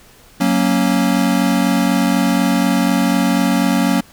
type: chord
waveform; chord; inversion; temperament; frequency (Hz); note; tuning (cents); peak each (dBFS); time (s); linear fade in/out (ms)
square; F# major; none; equal; 185 / 233.1 / 277.2; F#3 / A#3 / C#4; 0 / 0 / 0; -18; 0.4-4.01; 10
effects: pink hiss -46 dBFS RMS until 4.12 s